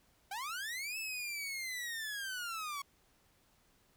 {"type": "linear two-way sweep", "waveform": "sawtooth", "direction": "up then down", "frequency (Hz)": [747, 2639, 1104], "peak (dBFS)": -35, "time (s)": [0.31, 2.82], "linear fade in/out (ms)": 5, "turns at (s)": 0.98, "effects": ["pink hiss -70 dBFS RMS until 3.96 s"]}